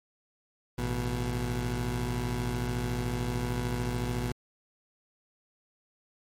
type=tone pair together; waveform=20% pulse; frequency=54.35 / 122.2 Hz; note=A1 / B2; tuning=-21 / -18 cents; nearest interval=octave + major second; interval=1403 cents; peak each=-28 / -26 dBFS; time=0.78-4.32 s; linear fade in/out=5 ms; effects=MP3 64 kbps